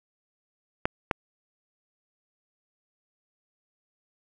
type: clicks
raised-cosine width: 0.5 ms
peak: -8 dBFS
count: 2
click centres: 0.855 / 1.112 s
effects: none